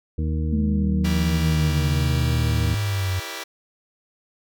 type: harmonic tone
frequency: 78.1 Hz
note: D#2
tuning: 7 cents sharp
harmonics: 1 / 2 / 3 / 4 / 6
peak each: -22 / -28 / -32 / -34 / -38 dBFS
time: 0.18-2.75 s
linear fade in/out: 5 ms
type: exponential sweep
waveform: sine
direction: down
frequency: 220 to 91.1 Hz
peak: -21 dBFS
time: 0.52-3.2 s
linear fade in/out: 10 ms
type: chord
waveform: 5% pulse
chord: E diminished seventh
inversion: none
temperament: just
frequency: 329.6 / 395.6 / 474.7 / 569.6 Hz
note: E4 / G4 / Bb4 / Db5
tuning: 0 / +16 / +31 / +47 cents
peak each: -25 dBFS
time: 1.04-3.44 s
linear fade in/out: 10 ms
effects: none